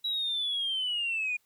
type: linear sweep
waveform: sine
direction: down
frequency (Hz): 3903 to 2423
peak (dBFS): -27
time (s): 0.04-1.37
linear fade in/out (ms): 10
effects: tanh soft clip ceiling -24 dBFS + white hiss -71 dBFS RMS until 1.45 s